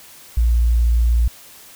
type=tone; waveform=sine; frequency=58.27 Hz; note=A#1; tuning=in tune; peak=-12 dBFS; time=0.37-1.28 s; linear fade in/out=5 ms; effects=white hiss -43 dBFS RMS until 1.75 s